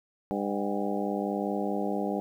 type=harmonic tone with a mistuned harmonic; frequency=101 Hz; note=G#2; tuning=48 cents flat; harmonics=2 / 3 / 4 / 5 / 6 / 7 / 8; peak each=-32 / -34 / -35 / -36 / -37 / -37 / -38 dBFS; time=0.31-2.2 s; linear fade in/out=0 ms; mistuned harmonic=7; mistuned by=+87 cents; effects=10-bit